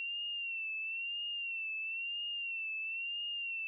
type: tone with vibrato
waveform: sine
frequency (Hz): 2728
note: F7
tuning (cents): -41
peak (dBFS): -36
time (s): 0-3.67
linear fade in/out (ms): 0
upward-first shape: sine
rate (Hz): 1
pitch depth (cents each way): 69
effects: none